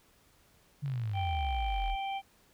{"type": "exponential sweep", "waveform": "sine", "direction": "down", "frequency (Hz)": [147.2, 38.03], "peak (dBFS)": -31, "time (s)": [0.82, 1.96], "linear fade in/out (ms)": 20}
{"type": "click train", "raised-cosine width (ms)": 0.3, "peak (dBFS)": -35, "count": 54, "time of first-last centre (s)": [0.86, 1.899], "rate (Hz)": 51}
{"type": "harmonic tone", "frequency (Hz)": 783, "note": "G5", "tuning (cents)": -2, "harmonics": [1, 3, 4], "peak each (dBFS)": [-33, -43, -45], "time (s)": [1.13, 2.22], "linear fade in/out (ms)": 50}
{"effects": ["pink hiss -65 dBFS RMS until 2.53 s"]}